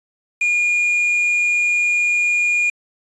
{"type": "tone with quantisation", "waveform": "triangle", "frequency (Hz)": 2429, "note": "D#7", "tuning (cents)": -42, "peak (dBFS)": -13, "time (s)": [0.41, 2.7], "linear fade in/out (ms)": 5, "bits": 6, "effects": ["resampled to 22050 Hz"]}